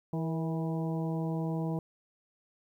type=harmonic tone with a mistuned harmonic; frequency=162.7 Hz; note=E3; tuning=22 cents flat; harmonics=1 / 2 / 3 / 4 / 5 / 6; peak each=-31 / -37 / -41 / -43 / -45 / -47 dBFS; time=0.13-1.79 s; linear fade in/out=2 ms; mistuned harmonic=3; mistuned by=-40 cents; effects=11-bit